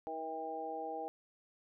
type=harmonic tone with a mistuned harmonic; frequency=159.5 Hz; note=D#3; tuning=43 cents sharp; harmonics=2 / 3 / 4 / 5; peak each=-48 / -44 / -45 / -41 dBFS; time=0.07-1.08 s; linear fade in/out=0 ms; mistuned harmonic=4; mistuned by=+21 cents; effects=none